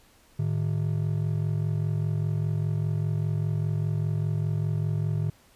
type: ring-modulated tone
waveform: triangle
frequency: 129.7 Hz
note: C3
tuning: 15 cents flat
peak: -19 dBFS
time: 0.39-5.3 s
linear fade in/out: 2 ms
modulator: 22.5 Hz
effects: pink hiss -59 dBFS RMS until 5.55 s + resampled to 32000 Hz